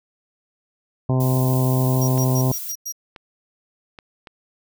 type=harmonic tone; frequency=129.2 Hz; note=C3; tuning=21 cents flat; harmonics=1 / 2 / 3 / 4 / 5 / 6 / 7 / 8; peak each=-17 / -24 / -28 / -33 / -30 / -35 / -35 / -36 dBFS; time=1.09-2.52 s; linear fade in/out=5 ms
type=noise; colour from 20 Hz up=violet; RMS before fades=-31 dBFS; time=1.2-2.72 s; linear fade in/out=5 ms
type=tone bursts; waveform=sawtooth; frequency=5720 Hz; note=F8; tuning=41 cents sharp; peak=-24 dBFS; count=6; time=2.01-2.924 s; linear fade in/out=10 ms; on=69 ms; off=100 ms
type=clicks; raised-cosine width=0.3 ms; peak=-23 dBFS; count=4; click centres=2.178 / 3.162 / 3.988 / 4.272 s
effects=none